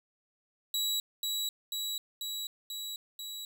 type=tone with echo; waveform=sawtooth; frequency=3900 Hz; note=B7; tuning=23 cents flat; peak=-26 dBFS; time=0.74-1 s; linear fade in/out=2 ms; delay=490 ms; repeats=5; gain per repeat=-2 dB; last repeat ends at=3.45 s; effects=none